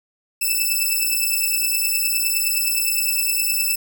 5% pulse beating tone pair, 2630 / 2639.7 Hz, E7 / E7, -5 / +2 cents, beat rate 9.7 Hz, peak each -12 dBFS, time 0.41-3.76 s, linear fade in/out 10 ms, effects none

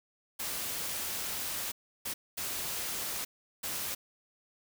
white noise bursts at uneven times, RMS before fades -36 dBFS, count 4, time 0.39-1.72 / 2.05-2.14 / 2.37-3.25 / 3.63-3.95 s, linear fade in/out 10 ms, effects none

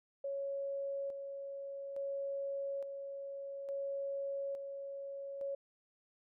sine tone with tremolo, 554.4 Hz, C#5, in tune, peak -36 dBFS, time 0.24-5.55 s, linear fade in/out 5 ms, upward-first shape square, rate 0.58 Hz, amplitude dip 45%, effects none

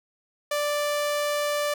sawtooth tone, 587.3 Hz, D5, in tune, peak -20 dBFS, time 0.51-1.74 s, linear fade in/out 5 ms, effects none

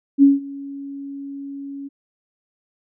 sine tone with ADSR envelope, 278.5 Hz, C#4, 8 cents sharp, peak -6 dBFS, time 0.18-1.89 s, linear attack 46 ms, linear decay 170 ms, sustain -23 dB, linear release 21 ms, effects none

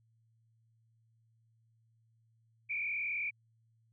sine tone with frequency modulation, 2350 Hz, D7, 1 cent sharp, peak -33 dBFS, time 2.69-3.31 s, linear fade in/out 20 ms, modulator 41.6 Hz, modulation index 2.3, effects added 113 Hz sine -68 dBFS peak until 3.92 s

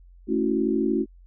sine chord, F# minor seventh, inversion first, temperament equal, 220 / 277.2 / 329.6 / 370 Hz, A3 / C#4 / E4 / F#4, 0 / 0 / 0 / 0 cents, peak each -26 dBFS, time 0.27-1.06 s, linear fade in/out 50 ms, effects added 44 Hz sine -47 dBFS peak until 1.26 s

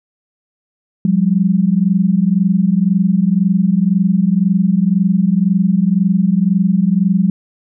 sine tone pair together, 178.06 / 200 Hz, F3 / G3, +34 / +35 cents, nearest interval major second, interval 201 cents, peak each -13 dBFS, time 1.05-7.3 s, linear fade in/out 2 ms, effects none

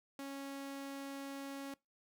sawtooth tone, 275.9 Hz, C#4, 8 cents flat, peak -39 dBFS, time 0.19-1.74 s, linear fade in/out 2 ms, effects noise-tail reverb RT60 0.2 s tail -22 dB re dry

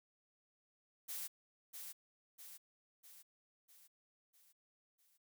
blue noise with echo, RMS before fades -44 dBFS, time 1.08-1.28 s, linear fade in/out 20 ms, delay 650 ms, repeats 6, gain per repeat -5 dB, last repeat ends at 5.18 s, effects none

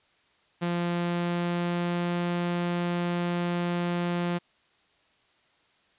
sawtooth tone with pitch glide, 173.3 to 174.4 Hz, F3 to F3, -13 to -2 cents, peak -22 dBFS, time 0.61-4.39 s, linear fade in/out 20 ms, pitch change +11 cents, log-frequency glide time 0.91-2.19 s, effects white hiss -65 dBFS RMS until 5.98 s + resampled to 8000 Hz

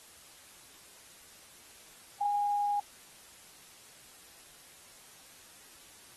sine tone, 820 Hz, G#5, 22 cents flat, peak -27 dBFS, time 2.21-2.8 s, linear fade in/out 5 ms, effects white hiss -55 dBFS RMS until 6.16 s + AAC 32 kbps

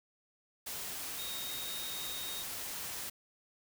sine tone in noise, 3732 Hz, A#7, 1 cent sharp, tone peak -42 dBFS, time 1.18-2.43 s, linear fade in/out 10 ms, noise white, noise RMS -41 dBFS, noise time 0.66-3.1 s, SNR -4 dB, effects none

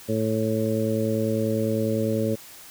harmonic tone, 110 Hz, A2, in tune, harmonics 1 / 2 / 3 / 4 / 5, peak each -28 / -26 / -30 / -28 / -28 dBFS, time 0.08-2.36 s, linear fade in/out 20 ms, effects white hiss -45 dBFS RMS until 2.7 s

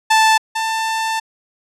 sawtooth tone pair in turn, 880 / 889.7 Hz, A5 / A5, 0 / +19 cents, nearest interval unison, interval 19 cents, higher second, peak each -6 / -14 dBFS, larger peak first, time 0.1-0.38 / 0.55-1.2 s, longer second, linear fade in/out 10 ms, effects low-pass 9000 Hz 12 dB/octave

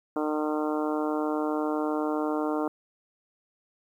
harmonic tone, 152.3 Hz, D#3, 37 cents flat, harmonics 2 / 3 / 4 / 5 / 6 / 7 / 8 / 9, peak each -28 / -32 / -34 / -36 / -38 / -39 / -40 / -41 dBFS, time 0.16-2.68 s, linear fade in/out 2 ms, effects 10-bit

